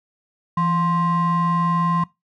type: ring-modulated tone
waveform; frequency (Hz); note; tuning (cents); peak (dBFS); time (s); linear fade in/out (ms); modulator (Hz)
triangle; 440; A4; 0; -12; 0.57-2.04; 5; 609
effects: noise-tail reverb RT60 0.2 s tail -21 dB re dry